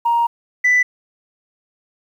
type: tone pair in turn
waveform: sine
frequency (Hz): 938 / 1987.6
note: A#5 / B6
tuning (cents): +11 / +11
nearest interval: octave + minor second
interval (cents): 1300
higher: second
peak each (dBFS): -12 / -9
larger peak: second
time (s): 0.05-0.27 / 0.64-0.83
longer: first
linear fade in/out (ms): 10
effects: tanh soft clip ceiling -9 dBFS + 8-bit